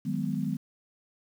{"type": "chord", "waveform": "sine", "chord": "G# minor seventh", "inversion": "second", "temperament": "just", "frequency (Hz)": [155.74, 186.89, 207.7, 249.2], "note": ["D#3", "F#3", "G#3", "B3"], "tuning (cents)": [2, 18, 0, 16], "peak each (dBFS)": -33, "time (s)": [0.05, 0.57], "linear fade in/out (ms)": 10, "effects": ["9-bit"]}